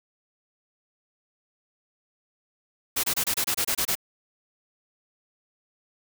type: noise bursts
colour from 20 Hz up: white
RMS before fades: -25 dBFS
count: 10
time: 2.96-3.954 s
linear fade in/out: 10 ms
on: 76 ms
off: 26 ms
effects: none